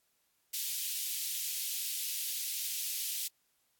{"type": "high-pass noise", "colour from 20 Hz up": "white", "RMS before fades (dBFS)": -36, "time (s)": [0.53, 3.28], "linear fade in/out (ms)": 10, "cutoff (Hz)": 2700, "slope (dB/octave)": 24, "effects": ["white hiss -75 dBFS RMS until 3.79 s", "AAC 64 kbps"]}